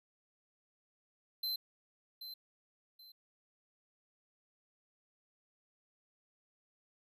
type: tone with echo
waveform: square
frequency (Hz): 4086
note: C8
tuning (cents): -42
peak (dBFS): -35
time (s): 1.43-1.56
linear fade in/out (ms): 5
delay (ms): 780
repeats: 2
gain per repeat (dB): -10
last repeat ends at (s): 3.12
effects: none